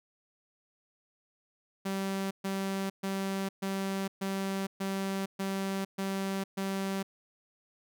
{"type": "tone bursts", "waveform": "sawtooth", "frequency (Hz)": 194, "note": "G3", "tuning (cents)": -18, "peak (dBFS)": -27, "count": 9, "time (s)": [1.85, 7.03], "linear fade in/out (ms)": 10, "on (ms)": 460, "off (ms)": 130, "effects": []}